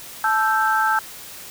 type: tone cluster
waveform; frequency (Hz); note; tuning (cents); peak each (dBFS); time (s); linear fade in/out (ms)
sine; 872 / 1320 / 1566; A5 / E6 / G6; -16 / +2 / -2; -20 / -21 / -21; 0.24-0.99; 2
effects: white hiss -38 dBFS RMS until 1.5 s